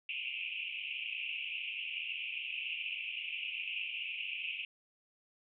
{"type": "band-pass noise", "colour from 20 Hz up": "white", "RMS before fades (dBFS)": -40, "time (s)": [0.09, 4.65], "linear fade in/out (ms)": 2, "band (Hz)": [2400, 2900], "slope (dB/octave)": 96, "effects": []}